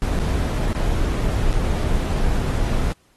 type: noise with dropouts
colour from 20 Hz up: brown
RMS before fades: -20 dBFS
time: 0.02-2.92 s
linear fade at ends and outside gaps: 0 ms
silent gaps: 0.189-0.197 / 0.729-0.75 / 1.529-1.538 s
effects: pink hiss -60 dBFS RMS until 3.16 s + AAC 32 kbps